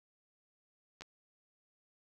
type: clicks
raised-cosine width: 0.2 ms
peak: -30 dBFS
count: 2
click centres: 1.009 / 1.02 s
effects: none